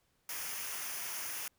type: noise with comb filter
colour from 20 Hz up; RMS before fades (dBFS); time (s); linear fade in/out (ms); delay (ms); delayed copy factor
white; -40; 0.29-1.48; 2; 0.25; -0.6
effects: pink hiss -75 dBFS RMS until 1.58 s